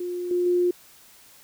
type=tone with level steps; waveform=sine; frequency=355.1 Hz; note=F4; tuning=29 cents sharp; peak=-27 / -20 / -18 dBFS; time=0-0.71 s; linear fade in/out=5 ms; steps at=0.31 / 0.46 s; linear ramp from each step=2 ms; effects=white hiss -52 dBFS RMS until 1.43 s

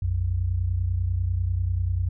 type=tone pair together; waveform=sine; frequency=60.53 / 90.7 Hz; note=B1 / F#2; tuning=-34 / -34 cents; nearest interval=perfect fifth; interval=700 cents; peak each=-27 / -23 dBFS; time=0.02-2.09 s; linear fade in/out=5 ms; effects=none

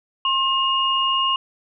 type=tone pair together; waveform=sine; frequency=1067 / 2849 Hz; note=C6 / F7; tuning=+34 / +34 cents; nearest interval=octave + perfect fourth; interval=1700 cents; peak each=-20 dBFS; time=0.25-1.36 s; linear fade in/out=2 ms; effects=none

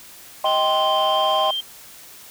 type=chord; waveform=sine; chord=C minor; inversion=first; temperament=just; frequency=627.9 / 784.9 / 1046.5 Hz; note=Eb5 / G5 / C6; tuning=+16 / +2 / 0 cents; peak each=-20 dBFS; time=0.44-1.51 s; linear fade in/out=5 ms
type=tone with pitch glide; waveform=sine; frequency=3136 to 3160 Hz; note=G7 to G7; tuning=0 to +13 cents; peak=-22 dBFS; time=0.45-1.61 s; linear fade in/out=10 ms; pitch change=+13 cents; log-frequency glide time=1.07-1.21 s
effects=tanh soft clip ceiling -11 dBFS + white hiss -43 dBFS RMS until 2.3 s

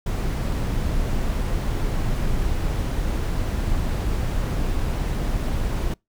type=noise; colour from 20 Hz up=brown; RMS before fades=-23 dBFS; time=0.06-5.94 s; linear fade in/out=5 ms; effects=noise-tail reverb RT60 0.2 s tail -26 dB re dry

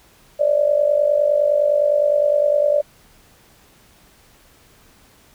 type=tone with amplitude modulation; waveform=sine; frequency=587.3 Hz; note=D5; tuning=in tune; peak=-10 dBFS; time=0.39-2.82 s; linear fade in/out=20 ms; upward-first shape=sine; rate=49.8 Hz; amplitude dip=75%; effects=pink hiss -52 dBFS RMS until 5.34 s

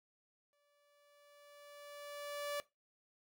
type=tone with exponential growth; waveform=sawtooth; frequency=580 Hz; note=D5; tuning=22 cents flat; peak=-33 dBFS; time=0.53-2.6 s; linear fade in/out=0 ms; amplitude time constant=450 ms; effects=noise-tail reverb RT60 0.2 s tail -18 dB re dry

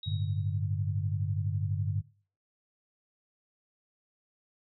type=tone with exponential decay; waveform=sine; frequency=3800 Hz; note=A#7; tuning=33 cents sharp; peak=-38 dBFS; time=0.03-0.59 s; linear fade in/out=2 ms; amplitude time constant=120 ms
type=chord; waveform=sine; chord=G suspended second; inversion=none; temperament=equal; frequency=98 / 110 / 146.83 Hz; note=G2 / A2 / D3; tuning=0 / 0 / 0 cents; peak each=-30 / -35 / -34 dBFS; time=0.06-2.02 s; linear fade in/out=20 ms
effects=noise-tail reverb RT60 0.4 s tail -19 dB re dry

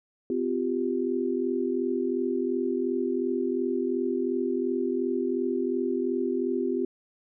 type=chord; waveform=sine; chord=C suspended fourth; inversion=none; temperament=equal with one note detuned; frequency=255.7 / 349.2 / 392 Hz; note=C4 / F4 / G4; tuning=-40 / 0 / 0 cents; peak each=-29 dBFS; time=0.3-6.85 s; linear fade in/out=2 ms; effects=none

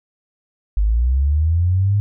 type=linear sweep; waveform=sine; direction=up; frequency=48.93 to 103.83 Hz; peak=-13 dBFS; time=0.77-2 s; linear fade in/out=0 ms; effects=none

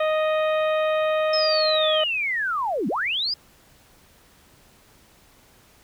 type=harmonic tone; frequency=622.3 Hz; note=D#5; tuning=in tune; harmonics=1 / 2 / 3 / 4 / 5 / 6; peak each=-20 / -28 / -33 / -34 / -40 / -40 dBFS; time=0-2.04 s; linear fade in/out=5 ms
type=linear two-way sweep; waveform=sine; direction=down then up; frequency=5274 to 174.61 to 5080 Hz; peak=-22 dBFS; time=1.33-3.34 s; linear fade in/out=5 ms; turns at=2.88 s
effects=pink hiss -55 dBFS RMS until 5.83 s

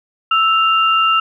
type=tone pair together; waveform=sine; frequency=1318.5 / 2792 Hz; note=E6 / F7; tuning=0 / -1 cents; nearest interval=octave + minor second; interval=1299 cents; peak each=-12 / -16 dBFS; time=0.31-1.2 s; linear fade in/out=5 ms; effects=none

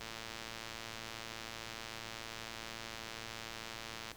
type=click train; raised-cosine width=0.2 ms; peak=-26 dBFS; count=465; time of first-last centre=0.01-4.116 s; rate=113 Hz; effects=pink hiss -56 dBFS RMS until 4.16 s

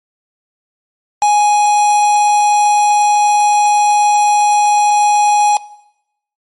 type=tone with quantisation; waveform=triangle; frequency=832 Hz; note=G#5; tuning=3 cents sharp; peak=-6 dBFS; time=1.22-5.57 s; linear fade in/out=2 ms; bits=3; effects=noise-tail reverb RT60 0.8 s tail -19 dB re dry + MP3 48 kbps

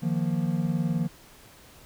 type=chord; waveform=triangle; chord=Eb suspended second; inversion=none; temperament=equal; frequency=155.56 / 174.61 / 233.1 Hz; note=Eb3 / F3 / Bb3; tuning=0 / 0 / 0 cents; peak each=-26 / -25 / -29 dBFS; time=0.02-1.08 s; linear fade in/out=20 ms; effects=pink hiss -52 dBFS RMS until 1.85 s

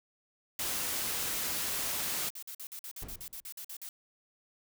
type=noise; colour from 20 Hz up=white; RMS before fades=-34 dBFS; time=0.59-2.29 s; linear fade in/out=2 ms
type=noise bursts; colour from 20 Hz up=blue; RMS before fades=-43 dBFS; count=14; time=2.23-3.89 s; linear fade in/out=2 ms; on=74 ms; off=48 ms
type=noise with exponential decay; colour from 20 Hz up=brown; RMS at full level=-37 dBFS; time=3.02-3.45 s; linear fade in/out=5 ms; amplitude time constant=92 ms
effects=none

